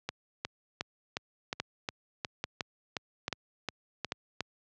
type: two click trains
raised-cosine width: 0.2 ms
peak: -15 / -14 dBFS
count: 13 / 4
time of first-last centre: 0.09-4.407 / 1.6-4.121 s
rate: 2.78 / 1.19 Hz
effects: high-pass 80 Hz 12 dB/octave + low-pass 6000 Hz 12 dB/octave